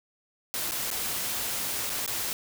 white noise with dropouts, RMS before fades -31 dBFS, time 0.54-2.33 s, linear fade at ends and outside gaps 0 ms, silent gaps 0.711-0.719 / 0.903-0.913 / 1.895-1.901 / 2.062-2.077 s, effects none

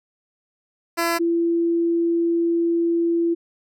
10% pulse / sine tone pair in turn, 337.5 / 337.5 Hz, E4 / E4, +41 / +41 cents, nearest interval unison, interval 0 cents, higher neither, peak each -11 / -17 dBFS, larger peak first, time 0.97-1.19 / 1.19-3.35 s, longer second, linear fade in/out 20 ms, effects none

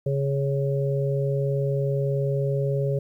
harmonic tone, 138.4 Hz, C#3, 2 cents flat, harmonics 1 / 3 / 4, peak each -23 / -28 / -29 dBFS, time 0.06-2.99 s, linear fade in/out 5 ms, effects 10-bit

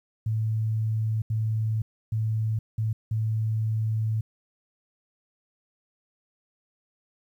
sine tone bursts at uneven times, 110 Hz, A2, in tune, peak -23 dBFS, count 5, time 0.26-1.22 / 1.3-1.82 / 2.12-2.59 / 2.78-2.93 / 3.11-4.21 s, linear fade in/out 5 ms, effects 10-bit

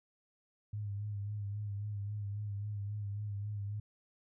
sine tone with vibrato, 102.8 Hz, G#2, 17 cents flat, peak -36 dBFS, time 0.73-3.8 s, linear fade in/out 5 ms, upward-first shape sine, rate 3.7 Hz, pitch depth 44 cents each way, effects none

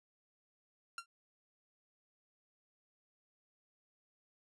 sawtooth tone with exponential decay, 1375 Hz, F6, 27 cents flat, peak -34 dBFS, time 0.98-1.06 s, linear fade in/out 2 ms, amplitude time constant 17 ms, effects resampled to 24000 Hz

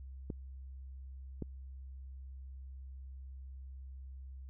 clicks, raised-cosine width 3 ms, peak -25 dBFS, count 2, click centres 0.302 / 1.423 s, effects added 66 Hz sine -45 dBFS peak until 4.49 s

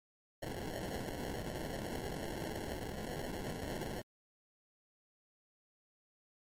white noise with sample-and-hold, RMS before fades -41 dBFS, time 0.42-4.02 s, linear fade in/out 10 ms, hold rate 1225 Hz, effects MP3 64 kbps

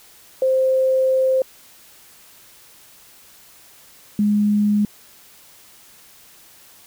sine tone pair in turn, 523.3 / 207.7 Hz, C5 / G#3, 0 / 0 cents, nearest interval octave + major third, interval 1600 cents, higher first, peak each -14 dBFS, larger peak neither, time 0.42-1.42 / 4.19-4.85 s, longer first, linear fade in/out 2 ms, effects white hiss -48 dBFS RMS until 6.86 s

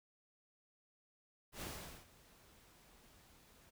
pink noise with ADSR envelope, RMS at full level -45 dBFS, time 1.52-3.71 s, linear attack 99 ms, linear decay 430 ms, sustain -20 dB, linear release 22 ms, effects none

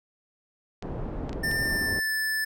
pink low-pass noise, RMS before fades -33 dBFS, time 0.82-2 s, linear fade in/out 10 ms, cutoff 610 Hz, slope 12 dB/octave
clicks, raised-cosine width 0.2 ms, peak -24 dBFS, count 4, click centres 0.825 / 1.294 / 1.33 / 1.514 s
square tone with pitch glide, 1793 to 1750 Hz, A6 to A6, +32 to -10 cents, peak -26 dBFS, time 1.43-2.45 s, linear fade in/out 10 ms, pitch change -42 cents, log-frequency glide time 1.65-2.11 s
effects none

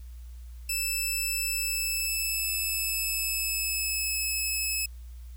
10% pulse tone with pitch glide, 2637 to 2589 Hz, E7 to E7, 0 to -32 cents, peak -19 dBFS, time 0.69-4.86 s, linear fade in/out 5 ms, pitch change -32 cents, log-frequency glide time 1.44-4.2 s, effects added 60 Hz sine -40 dBFS peak until 5.36 s + white hiss -62 dBFS RMS until 5.36 s

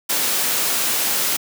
white noise, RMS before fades -20 dBFS, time 0.09-1.37 s, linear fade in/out 10 ms, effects high-pass 200 Hz 12 dB/octave

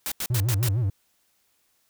white noise bursts, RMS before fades -29 dBFS, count 5, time 0.06-0.685 s, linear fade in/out 0 ms, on 57 ms, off 85 ms
triangle tone with vibrato, 110 Hz, A2, in tune, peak -19 dBFS, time 0.3-0.9 s, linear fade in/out 5 ms, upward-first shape sine, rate 6.6 Hz, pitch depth 250 cents each way
effects white hiss -68 dBFS RMS until 1.89 s

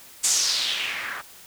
blue noise with low-pass filter sweep, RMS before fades -25 dBFS, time 0.23-1.22 s, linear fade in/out 20 ms, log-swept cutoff 7800 to 1400 Hz, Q 3.4, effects white hiss -47 dBFS RMS until 1.46 s

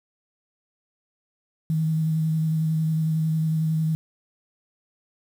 sine tone with vibrato, 158.6 Hz, D#3, 33 cents sharp, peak -20 dBFS, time 1.7-3.95 s, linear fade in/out 0 ms, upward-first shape square, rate 11 Hz, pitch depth 15 cents each way, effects 8-bit

